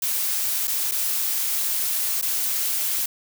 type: noise with dropouts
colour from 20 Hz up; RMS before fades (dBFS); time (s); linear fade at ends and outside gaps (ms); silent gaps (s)
blue; -24; 0.02-3.06; 5; 0.673-0.677 / 0.913-0.918 / 2.214-2.224
effects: none